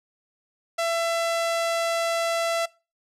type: tone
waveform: sawtooth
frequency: 670 Hz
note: E5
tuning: 28 cents sharp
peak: -19 dBFS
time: 0.78-2.66 s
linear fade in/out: 10 ms
effects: noise-tail reverb RT60 0.3 s tail -22 dB re dry + low-pass 10000 Hz 12 dB/octave

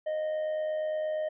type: tone with amplitude modulation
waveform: triangle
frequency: 619 Hz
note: D#5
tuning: 9 cents flat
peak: -25 dBFS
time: 0.06-1.29 s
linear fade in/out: 10 ms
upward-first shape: sine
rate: 88.6 Hz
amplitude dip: 35%
effects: resampled to 8000 Hz

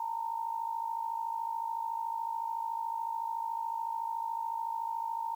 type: tone with amplitude modulation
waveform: sine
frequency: 915 Hz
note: A#5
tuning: 32 cents flat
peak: -29 dBFS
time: 0-5.35 s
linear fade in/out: 5 ms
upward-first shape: sine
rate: 53.8 Hz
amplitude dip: 75%
effects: 10-bit

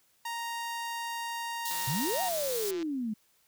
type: tone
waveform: sawtooth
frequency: 932.3 Hz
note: A#5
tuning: in tune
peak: -30 dBFS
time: 0.25-2.29 s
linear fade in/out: 5 ms
type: high-pass noise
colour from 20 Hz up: white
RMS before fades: -36 dBFS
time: 1.65-2.71 s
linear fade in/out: 5 ms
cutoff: 3300 Hz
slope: 48 dB/octave
type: click train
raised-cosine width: 0.2 ms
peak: -28 dBFS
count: 191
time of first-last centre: 1.71-2.828 s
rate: 170 Hz
type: exponential two-way sweep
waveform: sine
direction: up then down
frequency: 118 to 775 to 207 Hz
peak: -30 dBFS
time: 1.87-3.14 s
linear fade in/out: 10 ms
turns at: 2.22 s
effects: white hiss -68 dBFS RMS until 3.47 s

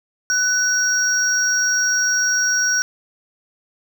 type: tone pair together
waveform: triangle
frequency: 1493 / 5640 Hz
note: F#6 / F8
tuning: +15 / +16 cents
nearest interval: octave + major seventh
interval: 2301 cents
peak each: -17 dBFS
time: 0.3-2.82 s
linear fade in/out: 0 ms
effects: none

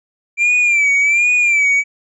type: tone with vibrato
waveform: triangle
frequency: 2353 Hz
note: D7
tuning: 3 cents sharp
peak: -9 dBFS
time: 0.37-1.84 s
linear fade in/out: 50 ms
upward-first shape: sine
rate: 1.3 Hz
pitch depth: 82 cents each way
effects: resampled to 22050 Hz

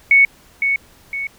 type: tone with echo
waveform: sine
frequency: 2217 Hz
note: C#7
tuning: in tune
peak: -7 dBFS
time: 0.11-0.25 s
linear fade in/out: 2 ms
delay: 510 ms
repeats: 2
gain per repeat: -7 dB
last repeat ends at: 1.27 s
effects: pink hiss -49 dBFS RMS until 1.38 s

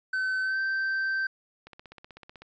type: tone with pitch glide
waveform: triangle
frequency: 1525 to 1557.9 Hz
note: G6 to G6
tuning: -48 to -11 cents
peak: -24 dBFS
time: 0.13-1.27 s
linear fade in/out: 5 ms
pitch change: +37 cents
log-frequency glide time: 0.42-0.6 s
type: click train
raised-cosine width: 0.3 ms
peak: -30 dBFS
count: 13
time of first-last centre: 1.67-2.42 s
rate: 16 Hz
effects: resampled to 16000 Hz

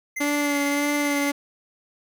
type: tone with tremolo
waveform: square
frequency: 2071 Hz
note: C7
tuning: 18 cents flat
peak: -27 dBFS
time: 0.16-1.31 s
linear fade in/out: 10 ms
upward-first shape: square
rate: 18 Hz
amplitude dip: 35%
type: tone with vibrato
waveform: sawtooth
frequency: 287.5 Hz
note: D4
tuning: 37 cents flat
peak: -18 dBFS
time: 0.2-1.32 s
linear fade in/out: 10 ms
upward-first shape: sine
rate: 1.7 Hz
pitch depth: 22 cents each way
effects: none

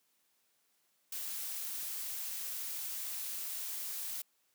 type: noise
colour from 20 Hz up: blue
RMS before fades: -40 dBFS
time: 1.12-4.22 s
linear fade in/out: 5 ms
effects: white hiss -75 dBFS RMS until 4.54 s + high-pass 150 Hz 12 dB/octave

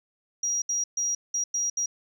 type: tone bursts at uneven times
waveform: sine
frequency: 5730 Hz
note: F8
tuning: 44 cents sharp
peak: -23 dBFS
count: 6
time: 0.43-0.62 / 0.69-0.84 / 0.97-1.15 / 1.34-1.44 / 1.54-1.7 / 1.77-1.86 s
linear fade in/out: 5 ms
effects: tanh soft clip ceiling -20 dBFS

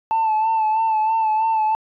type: tone with vibrato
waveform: sine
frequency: 880 Hz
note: A5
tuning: in tune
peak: -14 dBFS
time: 0.11-1.75 s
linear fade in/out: 0 ms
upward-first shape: sine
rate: 3.1 Hz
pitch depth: 38 cents each way
effects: tanh soft clip ceiling -14 dBFS

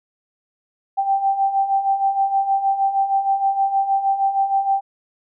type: beating tone pair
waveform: sine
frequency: 779 / 785.4 Hz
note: G5 / G5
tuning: -11 / +3 cents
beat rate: 6.4 Hz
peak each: -23 / -17 dBFS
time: 0.97-4.81 s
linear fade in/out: 20 ms
effects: none

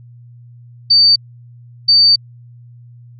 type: tone bursts at uneven times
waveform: sine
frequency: 4596 Hz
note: D8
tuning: 38 cents flat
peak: -6 dBFS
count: 2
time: 0.9-1.16 / 1.88-2.16 s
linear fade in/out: 10 ms
effects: added 120 Hz sine -37 dBFS peak until 3.19 s

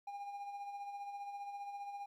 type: tone with tremolo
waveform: triangle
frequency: 807 Hz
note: G#5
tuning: 50 cents flat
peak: -39 dBFS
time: 0.07-2.06 s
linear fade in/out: 5 ms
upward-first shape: sine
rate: 15 Hz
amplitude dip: 45%
effects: 13-bit

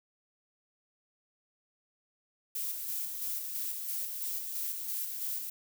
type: noise with tremolo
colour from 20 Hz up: violet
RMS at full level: -35 dBFS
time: 2.55-5.5 s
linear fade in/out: 5 ms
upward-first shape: square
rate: 3 Hz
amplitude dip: 35%
effects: none

